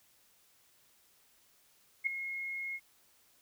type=tone with ADSR envelope; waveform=sine; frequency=2158 Hz; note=C#7; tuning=47 cents flat; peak=-25 dBFS; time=2.04-2.8 s; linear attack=28 ms; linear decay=4 ms; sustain=-11 dB; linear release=50 ms; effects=white hiss -67 dBFS RMS until 3.41 s